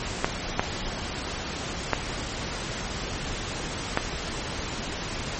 clicks, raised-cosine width 0.5 ms, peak -5 dBFS, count 4, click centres 0.245 / 0.595 / 1.933 / 3.974 s, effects pink hiss -32 dBFS RMS until 5.39 s + MP3 32 kbps

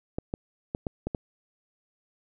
clicks, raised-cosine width 2 ms, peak -16 dBFS, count 6, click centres 0.185 / 0.339 / 0.749 / 0.868 / 1.07 / 1.148 s, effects none

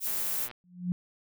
violet noise, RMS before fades -31 dBFS, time 0-0.49 s, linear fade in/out 50 ms
click train, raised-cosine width 0.3 ms, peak -28 dBFS, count 55, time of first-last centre 0.07-0.513 s, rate 122 Hz
sine tone with exponential growth, 178.6 Hz, F3, 39 cents sharp, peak -23 dBFS, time 0.64-0.92 s, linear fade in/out 0 ms, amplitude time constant 60 ms
effects none

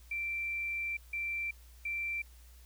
sine tone bursts at uneven times, 2349 Hz, D7, in tune, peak -33 dBFS, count 3, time 0.11-0.97 / 1.13-1.51 / 1.85-2.22 s, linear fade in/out 5 ms, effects added 60 Hz sine -53 dBFS peak until 2.65 s + white hiss -63 dBFS RMS until 2.65 s

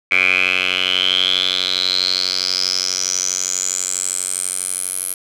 10% pulse tone with band-pass filter sweep, 92.3 Hz, F#2, 4 cents flat, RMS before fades -19 dBFS, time 0.11-5.14 s, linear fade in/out 5 ms, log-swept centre 2300 to 11000 Hz, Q 9.5, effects none

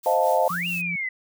blue noise with tremolo, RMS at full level -38 dBFS, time 0.03-0.82 s, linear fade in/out 10 ms, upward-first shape sine, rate 4.6 Hz, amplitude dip 55%
sine chord, F dominant seventh, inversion second, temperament equal, 523.3 / 622.3 / 698.5 / 880 Hz, C5 / Eb5 / F5 / A5, 0 / 0 / 0 / 0 cents, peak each -23 dBFS, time 0.06-0.48 s, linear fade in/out 2 ms
sine exponential two-way sweep, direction up then down, 1046.5 to 2831 to 1992 Hz, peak -25 dBFS, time 0.49-1.09 s, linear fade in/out 5 ms, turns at 0.67 s
sine tone, 174.61 Hz, F3, in tune, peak -31 dBFS, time 0.5-0.96 s, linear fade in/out 5 ms
effects none

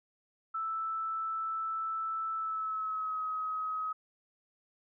sine tone with pitch glide, 1318.5 to 1269.9 Hz, E6 to D#6, 0 to +35 cents, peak -32 dBFS, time 0.54-3.93 s, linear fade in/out 10 ms, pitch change -65 cents, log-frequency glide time 2.35-3.22 s, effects none

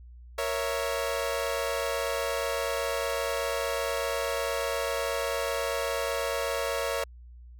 sawtooth chord, A# diminished, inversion none, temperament equal, 466.2 / 554.4 / 659.3 Hz, A#4 / C#5 / E5, 0 / 0 / 0 cents, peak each -29 / -27 / -30 dBFS, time 0.38-7.04 s, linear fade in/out 5 ms, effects added 60 Hz sine -45 dBFS peak until 7.59 s

